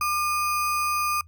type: tone with sample-and-hold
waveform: sine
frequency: 1199 Hz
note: D6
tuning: 36 cents sharp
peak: -22 dBFS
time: 0.01-1.21 s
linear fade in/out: 2 ms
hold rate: 3675 Hz
effects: noise-tail reverb RT60 0.1 s tail -24 dB re dry + added 83 Hz sine -47 dBFS peak until 1.27 s